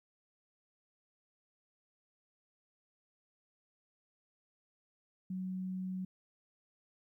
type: tone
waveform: sine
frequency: 186.1 Hz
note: F#3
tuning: 10 cents sharp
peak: -36 dBFS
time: 5.3-6.05 s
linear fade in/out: 5 ms
effects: 13-bit